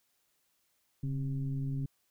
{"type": "tone with frequency modulation", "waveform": "sine", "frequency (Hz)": 138.59, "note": "C#3", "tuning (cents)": 0, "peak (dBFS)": -31, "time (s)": [1.03, 1.86], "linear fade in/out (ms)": 5, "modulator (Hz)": 129, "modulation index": 0.68, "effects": ["white hiss -75 dBFS RMS until 2.1 s"]}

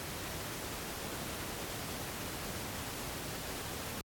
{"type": "noise", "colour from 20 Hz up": "pink", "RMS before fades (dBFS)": -41, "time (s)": [0, 4.01], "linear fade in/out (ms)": 0, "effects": ["high-pass 60 Hz 12 dB/octave", "AAC 64 kbps"]}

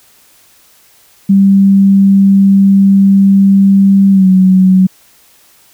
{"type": "tone with pitch glide", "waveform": "sine", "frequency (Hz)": [196, 187.04], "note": ["G3", "F#3"], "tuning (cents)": [0, 19], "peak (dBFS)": -3, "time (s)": [1.29, 4.87], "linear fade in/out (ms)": 10, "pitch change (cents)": -81, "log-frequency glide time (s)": [4.11, 4.27], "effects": ["white hiss -46 dBFS RMS until 5.73 s"]}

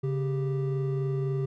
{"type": "tone pair together", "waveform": "triangle", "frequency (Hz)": [138.59, 392], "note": ["C#3", "G4"], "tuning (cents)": [0, 0], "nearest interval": "octave + tritone", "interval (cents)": 1800, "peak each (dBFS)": [-25, -30], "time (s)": [0.03, 1.46], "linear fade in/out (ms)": 10, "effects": []}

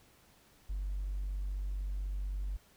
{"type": "tone with hard clipping", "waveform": "sine", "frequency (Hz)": 48, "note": "G1", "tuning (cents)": -36, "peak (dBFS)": -34, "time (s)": [0.69, 2.57], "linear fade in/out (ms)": 10, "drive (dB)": 1, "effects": ["pink hiss -64 dBFS RMS until 2.76 s"]}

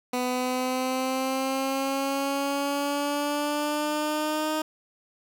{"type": "exponential sweep", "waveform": "15% pulse", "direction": "up", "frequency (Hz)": [248.7, 311.1], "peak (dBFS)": -19, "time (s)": [0.13, 4.62], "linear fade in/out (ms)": 5, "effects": []}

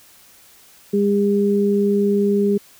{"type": "tone pair together", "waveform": "sine", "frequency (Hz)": [202.3, 404.4], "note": ["G#3", "G#4"], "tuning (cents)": [-45, -46], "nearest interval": "octave", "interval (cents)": 1199, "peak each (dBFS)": -17, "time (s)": [0.93, 2.58], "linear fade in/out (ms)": 10, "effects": ["white hiss -49 dBFS RMS until 2.79 s"]}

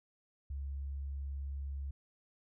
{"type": "tone", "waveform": "sine", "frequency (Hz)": 69.3, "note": "C#2", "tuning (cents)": 0, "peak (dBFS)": -37, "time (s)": [0.5, 1.91], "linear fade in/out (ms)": 5, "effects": []}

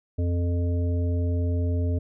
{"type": "harmonic tone", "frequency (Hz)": 87, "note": "F2", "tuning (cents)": -6, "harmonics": [1, 3, 5, 7], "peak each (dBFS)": [-22, -32, -36, -39], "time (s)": [0.18, 1.99], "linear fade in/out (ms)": 10, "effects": []}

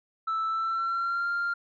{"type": "tone with pitch glide", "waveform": "sine", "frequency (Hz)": [1318.5, 1394.5], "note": ["E6", "F6"], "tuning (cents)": [0, -3], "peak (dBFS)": -24, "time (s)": [0.27, 1.54], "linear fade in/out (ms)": 10, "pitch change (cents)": 97, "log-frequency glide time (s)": [0.48, 1.29], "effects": ["tanh soft clip ceiling -24 dBFS"]}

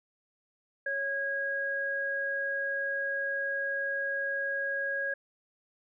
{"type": "tone pair together", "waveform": "sine", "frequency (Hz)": [554, 1643], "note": ["C#5", "G#6"], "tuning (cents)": [-1, -19], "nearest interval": "octave + perfect fifth", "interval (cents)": 1882, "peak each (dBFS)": [-36, -30], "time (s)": [0.86, 5.14], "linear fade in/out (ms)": 5, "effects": []}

